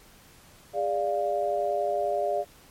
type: chord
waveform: sine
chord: D diminished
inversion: second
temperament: equal with one note detuned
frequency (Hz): 408.2 / 587.3 / 698.5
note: Ab4 / D5 / F5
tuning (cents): -30 / 0 / 0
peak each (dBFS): -31 / -27 / -28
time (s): 0.73-2.45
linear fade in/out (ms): 50
effects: pink hiss -54 dBFS RMS until 2.7 s + MP3 64 kbps